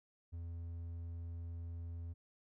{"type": "tone", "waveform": "triangle", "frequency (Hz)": 84.5, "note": "E2", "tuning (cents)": 43, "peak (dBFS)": -40, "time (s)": [0.32, 2.14], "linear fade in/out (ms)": 20, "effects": []}